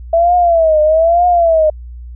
sine tone with vibrato, 659.3 Hz, E5, in tune, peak -7 dBFS, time 0.13-1.7 s, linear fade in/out 5 ms, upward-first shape triangle, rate 1.1 Hz, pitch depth 150 cents each way, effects added 60 Hz sine -27 dBFS peak until 2.15 s

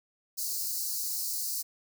white high-pass noise, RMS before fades -33 dBFS, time 0.37-1.63 s, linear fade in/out 20 ms, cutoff 4200 Hz, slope 96 dB/octave, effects none

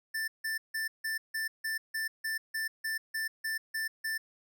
square tone bursts, 1773 Hz, A6, 13 cents sharp, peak -32 dBFS, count 14, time 0.14-4.18 s, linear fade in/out 10 ms, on 140 ms, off 160 ms, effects none

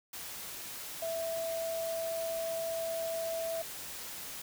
sine tone in noise, 659.3 Hz, E5, in tune, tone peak -33 dBFS, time 1.02-3.62 s, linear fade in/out 5 ms, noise white, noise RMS -43 dBFS, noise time 0.13-4.42 s, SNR +7 dB, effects none

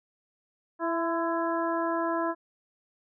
harmonic tone with a mistuned harmonic, 332.6 Hz, E4, 16 cents sharp, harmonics 1 / 2 / 3 / 4 / 5, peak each -30 / -31 / -31 / -36 / -38 dBFS, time 0.79-2.35 s, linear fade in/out 50 ms, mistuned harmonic 3, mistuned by +29 cents, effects none

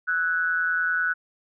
sine tone with amplitude modulation, 1482 Hz, F#6, 2 cents sharp, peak -18 dBFS, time 0.07-1.14 s, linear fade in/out 20 ms, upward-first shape sine, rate 170 Hz, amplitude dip 70%, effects none

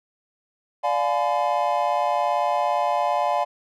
triangle chord, D diminished seventh, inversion none, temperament just, 587.3 / 704.8 / 845.8 / 1014.9 Hz, D5 / F5 / Ab5 / Cb6, 0 / +16 / +31 / +47 cents, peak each -24 / -22 / -23 / -25 dBFS, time 0.83-3.45 s, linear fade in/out 20 ms, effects none

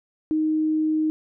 sine tone, 311.5 Hz, D#4, 2 cents sharp, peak -19 dBFS, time 0.31-1.1 s, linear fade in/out 0 ms, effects none

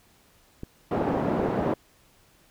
clicks, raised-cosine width 3 ms, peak -22 dBFS, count 9, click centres 0.634 / 0.978 / 1.023 / 1.134 / 1.169 / 1.398 / 1.432 / 1.488 / 1.614 s
pink band-pass noise, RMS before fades -26 dBFS, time 0.91-1.74 s, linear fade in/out 5 ms, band 200 to 700 Hz, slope 12 dB/octave
effects pink hiss -60 dBFS RMS until 2.5 s

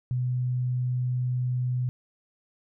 sine tone, 125.3 Hz, B2, 25 cents sharp, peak -24 dBFS, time 0.11-1.89 s, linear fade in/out 0 ms, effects none

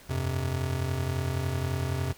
square chord, F suspended second, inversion none, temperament just, 87.31 / 98.22 / 130.96 Hz, F2 / G2 / C3, 0 / +4 / +2 cents, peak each -32 / -37 / -31 dBFS, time 0.09-2.13 s, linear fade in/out 10 ms, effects pink hiss -52 dBFS RMS until 2.17 s

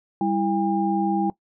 sine tone cluster, 198.5 / 328.7 / 805 Hz, G3 / E4 / G5, +22 / -5 / +46 cents, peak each -24 dBFS, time 0.21-1.3 s, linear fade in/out 2 ms, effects noise-tail reverb RT60 0.1 s tail -19 dB re dry

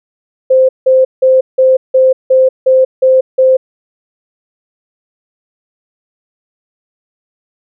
sine tone bursts, 521 Hz, C5, 7 cents flat, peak -4 dBFS, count 9, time 0.5-3.57 s, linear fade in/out 10 ms, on 190 ms, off 170 ms, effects none

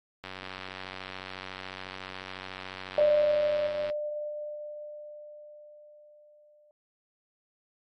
click train, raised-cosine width 0.3 ms, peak -23 dBFS, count 345, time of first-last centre 0.24-3.9 s, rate 94 Hz
sine tone with exponential decay, 597 Hz, D5, 28 cents sharp, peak -19 dBFS, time 2.98-6.71 s, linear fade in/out 1 ms, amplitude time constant 810 ms
effects AAC 32 kbps

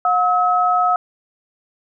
sine tone pair together, 721.2 / 1285 Hz, F#5 / E6, -45 / -45 cents, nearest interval minor seventh, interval 1000 cents, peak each -16 dBFS, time 0.05-0.96 s, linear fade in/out 2 ms, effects none

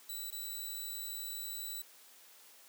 5% pulse tone with dropouts, 3951 Hz, B7, in tune, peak -32 dBFS, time 0.09-1.82 s, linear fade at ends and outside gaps 5 ms, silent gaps 0.305-0.324 s, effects white hiss -59 dBFS RMS until 2.68 s + high-pass 300 Hz 12 dB/octave

